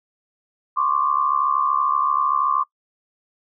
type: tone cluster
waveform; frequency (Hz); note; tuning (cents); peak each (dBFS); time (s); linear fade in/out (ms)
sine; 1041 / 1109 / 1182; C6 / C#6 / D6; -9 / 0 / +11; -23 / -21 / -21; 0.76-2.64; 20
effects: noise-tail reverb RT60 0.1 s tail -24 dB re dry